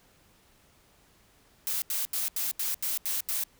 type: noise bursts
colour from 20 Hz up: blue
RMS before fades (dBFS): -30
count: 8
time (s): 1.67-3.437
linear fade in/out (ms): 0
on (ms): 150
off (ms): 81
effects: pink hiss -62 dBFS RMS until 3.59 s